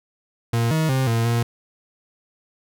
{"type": "tone with pitch steps", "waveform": "40% pulse", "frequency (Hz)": [116.4, 158.4, 132, 114.9, 117.5], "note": ["A#2", "D#3", "C3", "A#2", "A#2"], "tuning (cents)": [-2, 31, 16, -25, 14], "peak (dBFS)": -17, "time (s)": [0.53, 1.43], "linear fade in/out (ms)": 5, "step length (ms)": 180, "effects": []}